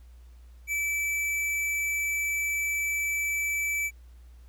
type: tone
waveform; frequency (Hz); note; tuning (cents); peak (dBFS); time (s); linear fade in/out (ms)
square; 2312; D7; -28; -27; 0.67-3.91; 50
effects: added 60 Hz sine -47 dBFS peak until 4.48 s + pink hiss -66 dBFS RMS until 4.48 s